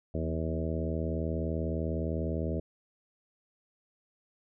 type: harmonic tone with a mistuned harmonic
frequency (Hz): 79.9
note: D#2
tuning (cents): +47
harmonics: 1 / 2 / 3 / 4 / 5 / 6 / 7 / 8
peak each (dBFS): -33 / -36 / -38 / -39 / -40 / -41 / -41 / -42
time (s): 0.14-2.6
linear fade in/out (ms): 5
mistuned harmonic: 2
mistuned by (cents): +38
effects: none